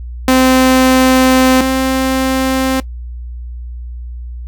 sawtooth tone pair in turn, 259 / 262.9 Hz, C4 / C4, -17 / +8 cents, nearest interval unison, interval 25 cents, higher second, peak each -3 / -8 dBFS, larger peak first, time 0.28-1.61 / 1.61-2.8 s, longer first, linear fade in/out 2 ms, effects noise-tail reverb RT60 0.1 s tail -18 dB re dry + added 60 Hz sine -23 dBFS peak until 4.47 s

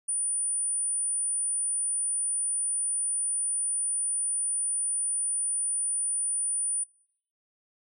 sine tone, 9420 Hz, D9, 4 cents sharp, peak -26 dBFS, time 0.08-6.84 s, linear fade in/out 10 ms, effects noise-tail reverb RT60 0.6 s tail -22 dB re dry

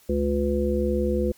harmonic tone, 71.2 Hz, C#2, 47 cents sharp, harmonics 1 / 3 / 5 / 7, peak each -26 / -26 / -26 / -26 dBFS, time 0.09-1.32 s, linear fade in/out 5 ms, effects white hiss -56 dBFS RMS until 1.37 s + MP3 96 kbps

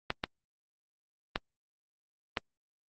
clicks, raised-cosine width 0.3 ms, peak -13 dBFS, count 4, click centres 0.104 / 0.239 / 1.359 / 2.372 s, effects Opus 24 kbps

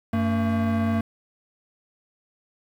square tone pair together, 94.8 / 226 Hz, F#2 / A3, +43 / +47 cents, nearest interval octave + minor third, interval 1504 cents, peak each -27 / -23 dBFS, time 0.13-1.01 s, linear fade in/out 5 ms, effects low-pass 2000 Hz 12 dB/octave + 8-bit

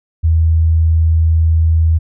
sine tone, 81 Hz, E2, 30 cents flat, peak -8 dBFS, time 0.23-1.99 s, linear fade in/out 20 ms, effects none

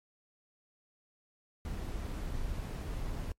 brown noise, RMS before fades -37 dBFS, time 1.65-3.32 s, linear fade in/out 2 ms, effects noise-tail reverb RT60 0.1 s tail -25 dB re dry + MP3 64 kbps

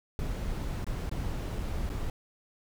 brown noise with dropouts, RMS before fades -33 dBFS, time 0.19-2.1 s, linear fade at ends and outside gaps 1 ms, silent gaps 0.844-0.866 / 1.095-1.114 / 1.587-1.59 / 1.893-1.9 s, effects none

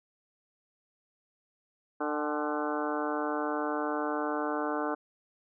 harmonic tone with a mistuned harmonic, 150 Hz, D3, 37 cents sharp, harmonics 2 / 3 / 4 / 5 / 6 / 7 / 8 / 9 / 10, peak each -34 / -36 / -37 / -38 / -39 / -39 / -40 / -41 / -41 dBFS, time 2-4.95 s, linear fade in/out 10 ms, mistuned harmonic 6, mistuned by -73 cents, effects none

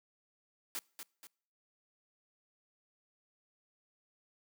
white noise with echo, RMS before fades -39 dBFS, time 0.75-0.79 s, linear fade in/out 0 ms, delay 240 ms, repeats 2, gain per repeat -7 dB, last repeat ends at 1.27 s, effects noise-tail reverb RT60 0.6 s tail -26 dB re dry + high-pass 200 Hz 12 dB/octave

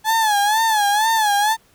35% pulse tone with vibrato, 855 Hz, A5, 50 cents flat, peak -13 dBFS, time 0.04-1.57 s, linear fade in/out 50 ms, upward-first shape sine, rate 2.1 Hz, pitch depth 100 cents each way, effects pink hiss -56 dBFS RMS until 1.74 s

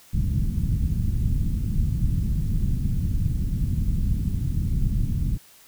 pink low-pass noise, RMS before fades -23 dBFS, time 0.13-5.38 s, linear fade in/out 10 ms, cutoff 190 Hz, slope 24 dB/octave, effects white hiss -52 dBFS RMS until 5.67 s

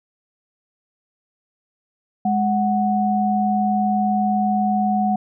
sine tone pair together, 207.9 / 740 Hz, G#3 / F#5, +2 / 0 cents, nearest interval octave + minor seventh, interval 2198 cents, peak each -19 dBFS, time 2.25-5.16 s, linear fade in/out 5 ms, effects none

